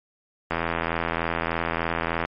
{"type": "click train", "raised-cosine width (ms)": 0.5, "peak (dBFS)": -9, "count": 146, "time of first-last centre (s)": [0.51, 2.251], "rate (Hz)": 83.3, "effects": ["MP3 32 kbps"]}